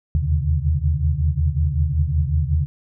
sine tone cluster, 76.7 / 82.1 / 128.7 / 140 / 149.7 Hz, D#2 / E2 / C3 / C#3 / D3, -24 / -6 / -28 / +18 / +33 cents, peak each -20 / -21 / -27 / -26 / -28 dBFS, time 0.15-2.66 s, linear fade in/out 0 ms, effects none

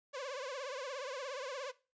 sawtooth tone with vibrato, 537 Hz, C5, 45 cents sharp, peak -36 dBFS, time 0.13-1.72 s, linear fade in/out 20 ms, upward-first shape triangle, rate 17 Hz, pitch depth 170 cents each way, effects noise-tail reverb RT60 0.3 s tail -18 dB re dry + resampled to 16000 Hz

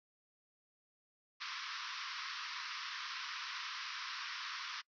pink band-pass noise, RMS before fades -44 dBFS, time 1.4-4.82 s, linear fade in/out 20 ms, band 1000 to 5700 Hz, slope 96 dB/octave, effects noise-tail reverb RT60 0.1 s tail -25 dB re dry

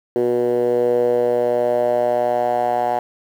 10% pulse tone with band-pass filter sweep, 121.4 Hz, B2, 29 cents flat, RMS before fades -18 dBFS, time 0.16-2.99 s, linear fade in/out 0 ms, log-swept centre 400 to 780 Hz, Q 4.6, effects 8-bit

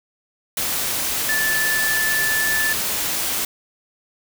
sine tone in noise, 1749 Hz, A6, 11 cents flat, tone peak -19 dBFS, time 1.29-2.73 s, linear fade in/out 2 ms, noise white, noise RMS -23 dBFS, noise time 0.57-3.45 s, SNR +1 dB, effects none

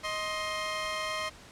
15% pulse tone pair together, 626.7 / 1054 Hz, D#5 / C6, +12 / +12 cents, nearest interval major sixth, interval 900 cents, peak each -28 dBFS, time 0.03-1.3 s, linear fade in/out 20 ms, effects pink hiss -51 dBFS RMS until 1.51 s + low-pass 8000 Hz 12 dB/octave

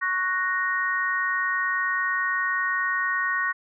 sine chord, F# major, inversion second, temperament equal, 1108.7 / 1480 / 1864.7 Hz, C#6 / F#6 / A#6, 0 / 0 / 0 cents, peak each -28 / -28 / -25 dBFS, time 0.01-3.53 s, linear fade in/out 20 ms, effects none

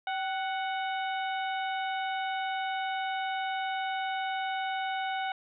harmonic tone with a mistuned harmonic, 740 Hz, F#5, in tune, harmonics 1 / 2 / 3 / 4 / 5, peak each -31 / -37 / -41 / -43 / -45 dBFS, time 0.07-5.32 s, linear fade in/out 2 ms, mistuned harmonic 1, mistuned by +63 cents, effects none

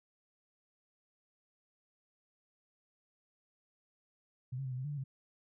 sine tone with pitch steps, 126.5 / 136.1 / 129.9 / 126 / 130.3 / 147.2 / 145.4 / 134 Hz, B2 / C#3 / C3 / B2 / C3 / D3 / D3 / C3, +42 / -31 / -12 / +35 / -7 / +4 / -17 / +42 cents, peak -36 dBFS, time 4.52-5.04 s, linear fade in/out 10 ms, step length 65 ms, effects none

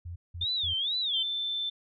sine tone bursts, 86.4 Hz, F2, 18 cents flat, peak -36 dBFS, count 3, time 0.05-0.74 s, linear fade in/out 10 ms, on 110 ms, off 180 ms
sine tone with vibrato, 3520 Hz, A7, in tune, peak -27 dBFS, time 0.41-1.23 s, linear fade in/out 5 ms, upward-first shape sine, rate 2.2 Hz, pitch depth 220 cents each way
sine tone, 3541 Hz, A7, 10 cents sharp, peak -29 dBFS, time 1.13-1.7 s, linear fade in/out 10 ms
effects none

